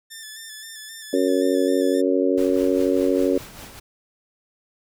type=tone with vibrato; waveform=10% pulse; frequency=1762 Hz; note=A6; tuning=2 cents sharp; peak=-27 dBFS; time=0.1-2.02 s; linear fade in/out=20 ms; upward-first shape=square; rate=3.8 Hz; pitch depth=30 cents each way
type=harmonic tone; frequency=92.6 Hz; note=F#2; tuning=2 cents sharp; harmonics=3 / 4 / 5 / 6; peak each=-21 / -22 / -23 / -24 dBFS; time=1.13-3.38 s; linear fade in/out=5 ms
type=noise with tremolo; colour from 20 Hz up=pink; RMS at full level=-38 dBFS; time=2.37-3.8 s; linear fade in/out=10 ms; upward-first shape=sine; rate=5 Hz; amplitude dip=50%
effects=none